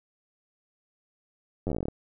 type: slowing click train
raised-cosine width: 2 ms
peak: -17 dBFS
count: 13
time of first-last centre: 1.67-1.884 s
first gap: 10 ms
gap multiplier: 1.1
effects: none